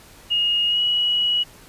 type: tone with pitch glide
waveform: sine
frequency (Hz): 2861 to 2918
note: F7 to F#7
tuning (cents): +41 to -25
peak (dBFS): -17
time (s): 0.3-1.44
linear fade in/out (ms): 20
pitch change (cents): +34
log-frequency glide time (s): 0.67-0.8
effects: pink hiss -47 dBFS RMS until 1.68 s + resampled to 32000 Hz